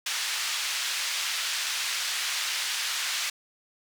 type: band-pass noise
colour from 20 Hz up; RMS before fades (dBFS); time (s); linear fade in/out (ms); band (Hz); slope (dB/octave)
white; -30; 0.06-3.3; 5; 1500 to 5200; 12
effects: none